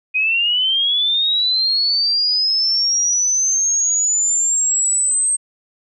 sine linear sweep, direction up, 2489 to 8372 Hz, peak -14 dBFS, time 0.14-5.37 s, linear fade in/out 20 ms, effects none

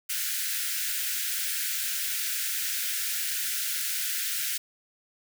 white high-pass noise, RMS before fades -30 dBFS, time 0.09-4.58 s, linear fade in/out 10 ms, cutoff 1400 Hz, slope 96 dB/octave, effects none

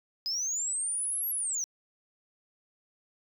sine linear two-way sweep, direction up then down, 4978 to 11670 to 5670 Hz, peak -27 dBFS, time 0.26-1.64 s, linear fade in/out 0 ms, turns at 1.29 s, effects tanh soft clip ceiling -27 dBFS

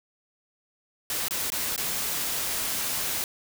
white noise with dropouts, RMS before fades -29 dBFS, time 1.1-3.24 s, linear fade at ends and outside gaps 1 ms, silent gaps 1.283-1.308 / 1.502-1.52 / 1.762-1.778 s, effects none

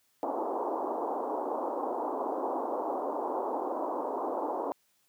white band-pass noise, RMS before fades -33 dBFS, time 0.23-4.72 s, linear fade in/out 0 ms, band 270 to 1000 Hz, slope 48 dB/octave, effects white hiss -71 dBFS RMS until 5.08 s + high-pass 80 Hz 12 dB/octave

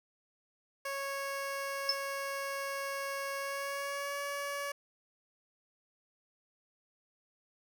15% pulse tone with pitch glide, 552 to 567.2 Hz, C#5 to C#5, -7 to +40 cents, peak -29 dBFS, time 0.85-4.72 s, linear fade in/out 5 ms, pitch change +47 cents, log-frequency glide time 3.38-4.2 s
sine tone with exponential decay, 5274 Hz, E8, in tune, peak -22 dBFS, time 1.89-1.99 s, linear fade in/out 2 ms, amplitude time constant 20 ms
effects none

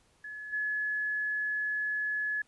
sine tone with level steps, 1704 Hz, G#6, 44 cents sharp, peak -39 / -29 dBFS, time 0.24-2.42 s, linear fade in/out 5 ms, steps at 0.52 s, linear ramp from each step 20 ms, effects pink hiss -67 dBFS RMS until 2.47 s + resampled to 24000 Hz

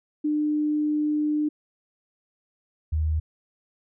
sine tone pair in turn, 300.5 / 78.04 Hz, D4 / D#2, +40 / +6 cents, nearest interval octave + major seventh, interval 2334 cents, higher first, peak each -21 / -21 dBFS, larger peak neither, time 0.24-1.49 / 2.92-3.2 s, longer first, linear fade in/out 10 ms, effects none

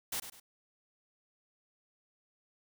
white noise with echo, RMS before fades -36 dBFS, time 0.12-0.2 s, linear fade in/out 5 ms, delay 100 ms, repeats 2, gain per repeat -10 dB, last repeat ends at 0.4 s, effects none

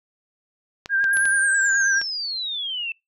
clicks, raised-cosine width 0.2 ms, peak -16 dBFS, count 5, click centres 0.859 / 1.042 / 1.17 / 1.255 / 2.015 s
sine tone with vibrato, 1594 Hz, G6, 28 cents sharp, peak -17 dBFS, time 0.89-2.03 s, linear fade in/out 50 ms, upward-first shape triangle, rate 9.3 Hz, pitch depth 41 cents each way
sine exponential sweep, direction down, 11260 to 2637 Hz, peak -25 dBFS, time 1.13-2.92 s, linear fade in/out 2 ms
effects noise-tail reverb RT60 0.2 s tail -25 dB re dry

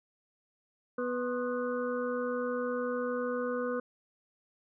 harmonic tone with a mistuned harmonic, 246.9 Hz, B3, in tune, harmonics 1 / 2 / 4 / 5 / 6, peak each -36 / -32 / -44 / -41 / -42 dBFS, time 0.98-3.8 s, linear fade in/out 5 ms, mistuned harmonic 4, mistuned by +130 cents, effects none

